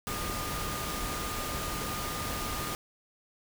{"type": "tone in noise", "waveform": "sine", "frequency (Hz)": 1218, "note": "D#6", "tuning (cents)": -37, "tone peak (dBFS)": -39, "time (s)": [0.07, 2.75], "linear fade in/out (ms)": 0, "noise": "pink", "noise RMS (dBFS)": -35, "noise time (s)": [0.07, 2.75], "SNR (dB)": -7, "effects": []}